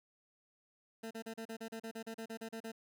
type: tone bursts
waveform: 20% pulse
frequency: 225.1 Hz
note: A3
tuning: 40 cents sharp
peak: -37 dBFS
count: 15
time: 1.03-2.719 s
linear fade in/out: 10 ms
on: 79 ms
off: 36 ms
effects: none

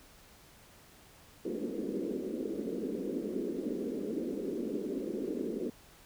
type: band-pass noise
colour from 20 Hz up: white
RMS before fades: -36 dBFS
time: 1.45-5.7 s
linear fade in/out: 5 ms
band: 200 to 460 Hz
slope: 48 dB/octave
effects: pink hiss -58 dBFS RMS until 6.05 s

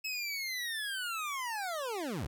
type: linear sweep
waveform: 25% pulse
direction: down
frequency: 2600 to 46.23 Hz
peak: -31 dBFS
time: 0.04-2.27 s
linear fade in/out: 10 ms
effects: none

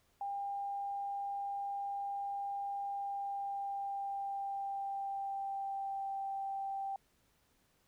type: tone with pitch glide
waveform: sine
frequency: 800 to 784 Hz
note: G5 to G5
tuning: +35 to 0 cents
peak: -36 dBFS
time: 0.21-6.96 s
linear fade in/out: 2 ms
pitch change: -35 cents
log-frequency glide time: 2.84-6.16 s
effects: pink hiss -73 dBFS RMS until 7.87 s

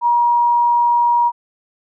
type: tone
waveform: sine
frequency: 953 Hz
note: A#5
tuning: 38 cents sharp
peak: -11 dBFS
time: 0.01-1.32 s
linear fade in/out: 50 ms
effects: none

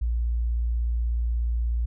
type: tone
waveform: sine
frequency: 58.27 Hz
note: A#1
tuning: in tune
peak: -22 dBFS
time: 0.01-1.86 s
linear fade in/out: 10 ms
effects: none

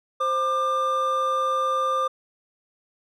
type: tone pair together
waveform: triangle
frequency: 524 / 1194.8 Hz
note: C5 / D6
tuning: +2 / +29 cents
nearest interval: octave + major second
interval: 1427 cents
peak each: -25 / -20 dBFS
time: 0.2-2.08 s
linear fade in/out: 10 ms
effects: none

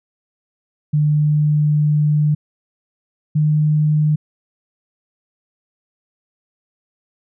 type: tone pair in turn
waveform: sine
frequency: 149.9 / 151.9 Hz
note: D3 / D#3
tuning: +36 / -41 cents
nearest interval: unison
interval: 23 cents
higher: second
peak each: -12 dBFS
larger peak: neither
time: 0.93-2.35 / 3.35-4.16 s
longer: first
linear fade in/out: 10 ms
effects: none

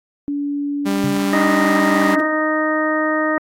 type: tone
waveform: sine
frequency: 286.6 Hz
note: D4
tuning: 42 cents flat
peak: -19 dBFS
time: 0.28-2.2 s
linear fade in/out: 0 ms
type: tone with pitch glide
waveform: sawtooth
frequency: 198.2 to 197.06 Hz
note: G3 to G3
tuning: +19 to +9 cents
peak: -15 dBFS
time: 0.85-2.16 s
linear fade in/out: 20 ms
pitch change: -10 cents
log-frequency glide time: 1.48-1.61 s
type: tone with exponential decay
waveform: sine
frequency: 139.3 Hz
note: C#3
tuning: 9 cents sharp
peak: -18 dBFS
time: 1.04-1.38 s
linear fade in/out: 0 ms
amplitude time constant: 73 ms
type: harmonic tone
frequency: 310 Hz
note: D#4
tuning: 6 cents flat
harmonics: 1 / 2 / 3 / 4 / 5 / 6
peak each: -20 / -21 / -29 / -23 / -32 / -22 dBFS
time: 1.33-3.38 s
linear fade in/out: 2 ms
effects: AAC 48 kbps

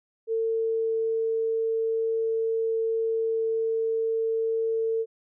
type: tone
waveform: sine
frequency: 449.8 Hz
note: A4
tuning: 38 cents sharp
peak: -23 dBFS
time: 0.27-5.06 s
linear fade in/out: 50 ms
effects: none

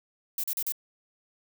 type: noise bursts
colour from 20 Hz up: violet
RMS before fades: -30 dBFS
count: 4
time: 0.38-0.722 s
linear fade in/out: 2 ms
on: 57 ms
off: 38 ms
effects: none

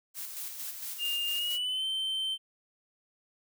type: noise with tremolo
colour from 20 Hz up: blue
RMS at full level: -38 dBFS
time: 0.14-1.59 s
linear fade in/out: 50 ms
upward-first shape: square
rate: 4.4 Hz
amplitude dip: 40%
type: tone with pitch glide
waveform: triangle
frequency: 2814 to 3104 Hz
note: F7 to G7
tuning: +12 to -18 cents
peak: -28 dBFS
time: 0.98-2.38 s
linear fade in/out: 50 ms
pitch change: +170 cents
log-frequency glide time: 1.32-1.86 s
effects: none

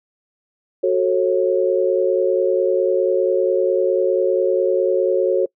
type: chord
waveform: sine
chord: F# minor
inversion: none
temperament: equal with one note detuned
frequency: 370 / 440 / 544.5 Hz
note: F#4 / A4 / C#5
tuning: 0 / 0 / -31 cents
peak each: -18 / -20 / -18 dBFS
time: 0.83-5.46 s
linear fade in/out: 10 ms
effects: noise-tail reverb RT60 0.1 s tail -25 dB re dry

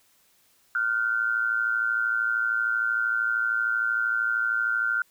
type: tone pair together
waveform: sine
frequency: 1405 / 1518 Hz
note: F6 / F#6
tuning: +10 / +44 cents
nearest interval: minor second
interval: 134 cents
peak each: -24 / -27 dBFS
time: 0.75-5.02 s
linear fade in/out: 2 ms
effects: white hiss -63 dBFS RMS until 5.1 s

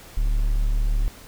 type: tone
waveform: triangle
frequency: 36.71 Hz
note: D1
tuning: in tune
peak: -16 dBFS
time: 0.17-1.08 s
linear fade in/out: 0 ms
effects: pink hiss -45 dBFS RMS until 1.27 s

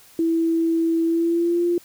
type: tone with pitch glide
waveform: sine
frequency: 329.6 to 347 Hz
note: E4 to F4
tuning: 0 to -11 cents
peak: -17 dBFS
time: 0.19-1.78 s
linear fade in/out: 2 ms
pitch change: +89 cents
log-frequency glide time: 1.04-1.64 s
effects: white hiss -50 dBFS RMS until 1.84 s

